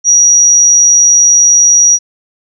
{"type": "tone", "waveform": "sine", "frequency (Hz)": 5770, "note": "F#8", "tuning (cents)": -44, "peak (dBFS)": -3, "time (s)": [0.04, 1.99], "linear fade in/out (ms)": 50, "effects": []}